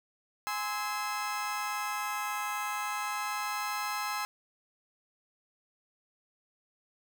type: chord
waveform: 30% pulse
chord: Ab augmented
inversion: none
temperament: just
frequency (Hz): 830.6 / 1038.3 / 1297.8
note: Ab5 / C6 / E6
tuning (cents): 0 / -14 / -27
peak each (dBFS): -34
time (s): 0.47-4.25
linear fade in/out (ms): 0
effects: none